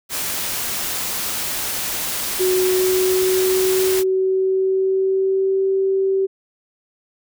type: noise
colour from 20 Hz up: white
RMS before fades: -24 dBFS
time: 0.09-4.04 s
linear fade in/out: 50 ms
type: tone with pitch glide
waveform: sine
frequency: 370 to 385.7 Hz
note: F#4 to G4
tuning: 0 to -28 cents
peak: -15 dBFS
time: 2.39-6.27 s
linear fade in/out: 20 ms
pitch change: +72 cents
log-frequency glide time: 2.65-5.63 s
effects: none